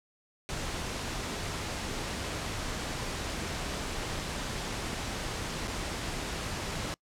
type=noise with dropouts; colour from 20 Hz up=pink; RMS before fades=-35 dBFS; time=0.49-6.94 s; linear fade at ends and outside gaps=0 ms; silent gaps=5.674-5.679 s; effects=noise-tail reverb RT60 0.1 s tail -26 dB re dry + low-pass 8000 Hz 12 dB/octave